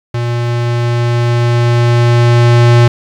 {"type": "tone with level ramp", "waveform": "square", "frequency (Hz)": 119.3, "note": "A#2", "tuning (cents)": 41, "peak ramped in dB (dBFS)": [-14, -4], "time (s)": [0.14, 2.88], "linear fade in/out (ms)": 5, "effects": ["low-pass 5000 Hz 12 dB/octave", "7-bit"]}